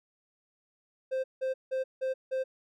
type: tone bursts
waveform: triangle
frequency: 523.3 Hz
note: C5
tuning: in tune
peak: -26 dBFS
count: 5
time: 1.11-2.44 s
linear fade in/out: 20 ms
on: 130 ms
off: 170 ms
effects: none